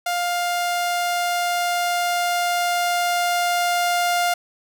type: tone with level ramp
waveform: sawtooth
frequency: 703 Hz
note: F5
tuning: 11 cents sharp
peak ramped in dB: -17 to -14 dBFS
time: 0.06-4.34 s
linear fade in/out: 5 ms
effects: none